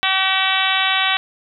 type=harmonic tone; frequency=381.5 Hz; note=G4; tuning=47 cents flat; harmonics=2 / 3 / 4 / 5 / 6 / 7 / 8 / 9 / 10; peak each=-24 / -24 / -24 / -24 / -24 / -24 / -24 / -24 / -24 dBFS; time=0.03-1.17 s; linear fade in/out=0 ms; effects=none